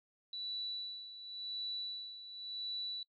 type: tone with tremolo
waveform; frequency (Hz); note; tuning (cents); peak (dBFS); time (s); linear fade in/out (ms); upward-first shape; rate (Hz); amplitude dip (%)
sine; 3951; B7; 0; -37; 0.33-3.03; 2; sine; 0.92; 70
effects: noise-tail reverb RT60 0.1 s tail -24 dB re dry